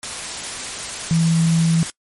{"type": "tone in noise", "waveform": "sine", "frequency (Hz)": 164.81, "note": "E3", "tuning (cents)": 0, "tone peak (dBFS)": -13, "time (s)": [1.11, 1.83], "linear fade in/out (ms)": 0, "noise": "white", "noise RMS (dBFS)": -28, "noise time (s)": [0.03, 1.9], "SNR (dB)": 12, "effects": ["noise-tail reverb RT60 0.1 s tail -23 dB re dry", "MP3 48 kbps"]}